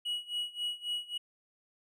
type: tone with tremolo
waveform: triangle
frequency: 2915 Hz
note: F#7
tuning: 26 cents flat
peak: -29 dBFS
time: 0.05-1.18 s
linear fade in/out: 10 ms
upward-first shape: sine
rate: 3.7 Hz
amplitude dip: 90%
effects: none